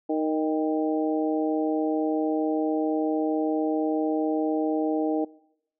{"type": "harmonic tone with a mistuned harmonic", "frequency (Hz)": 155.56, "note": "D#3", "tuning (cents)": 0, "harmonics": [2, 3, 4, 5], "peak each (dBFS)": [-25, -29, -31, -33], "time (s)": [0.09, 5.25], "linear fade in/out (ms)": 10, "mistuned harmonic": 5, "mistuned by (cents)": 27, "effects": ["noise-tail reverb RT60 0.8 s tail -23 dB re dry"]}